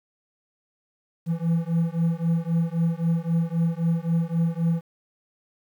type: beating tone pair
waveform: triangle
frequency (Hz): 164.81 / 168.61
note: E3 / E3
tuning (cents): 0 / +39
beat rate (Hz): 3.8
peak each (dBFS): -22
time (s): 1.26-4.83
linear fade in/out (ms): 50
effects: 9-bit